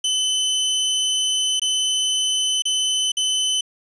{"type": "tone with dropouts", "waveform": "sawtooth", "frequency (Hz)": 3033, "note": "F#7", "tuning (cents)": 42, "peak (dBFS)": -15, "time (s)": [0.04, 3.61], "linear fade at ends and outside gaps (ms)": 5, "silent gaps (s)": [[1.597, 1.617], [2.622, 2.653], [3.119, 3.169]], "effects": ["resampled to 22050 Hz"]}